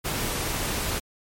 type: noise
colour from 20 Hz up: pink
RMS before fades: -28 dBFS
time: 0.04-1 s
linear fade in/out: 20 ms
effects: MP3 64 kbps